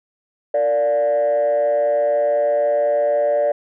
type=tone with frequency modulation; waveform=sine; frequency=583 Hz; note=D5; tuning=13 cents flat; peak=-13 dBFS; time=0.54-3.52 s; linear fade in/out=5 ms; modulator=126 Hz; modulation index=0.58; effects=tanh soft clip ceiling -12 dBFS